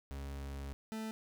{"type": "tone pair in turn", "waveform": "40% pulse", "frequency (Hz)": [69.3, 220], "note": ["C#2", "A3"], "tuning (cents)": [0, 0], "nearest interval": "octave + minor sixth", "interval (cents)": 2000, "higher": "second", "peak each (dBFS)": [-40, -38], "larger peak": "second", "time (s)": [[0.11, 0.73], [0.92, 1.11]], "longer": "first", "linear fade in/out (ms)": 0, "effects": []}